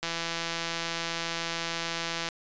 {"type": "click train", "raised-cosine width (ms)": 0.2, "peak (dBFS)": -14, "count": 378, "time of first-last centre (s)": [0.03, 2.287], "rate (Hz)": 167, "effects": ["resampled to 16000 Hz"]}